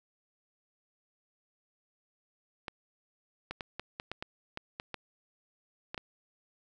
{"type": "clicks", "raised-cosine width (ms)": 0.3, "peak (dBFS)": -21, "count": 12, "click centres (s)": [2.682, 3.51, 3.608, 3.796, 3.999, 4.116, 4.225, 4.574, 4.799, 4.943, 5.945, 5.978], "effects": []}